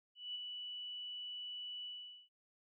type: tone with ADSR envelope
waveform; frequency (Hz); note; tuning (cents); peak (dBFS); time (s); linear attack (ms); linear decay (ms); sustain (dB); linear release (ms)
sine; 2960; F#7; 0; -39; 0.15-2.29; 200; 16; -4; 440
effects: none